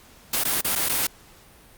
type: noise with dropouts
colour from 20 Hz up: white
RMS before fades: -23 dBFS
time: 0.33-1.07 s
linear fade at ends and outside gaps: 5 ms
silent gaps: 0.438-0.45 / 0.611-0.645 / 0.754-0.758 / 0.888-0.894 s
effects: pink hiss -51 dBFS RMS until 1.77 s + Opus 48 kbps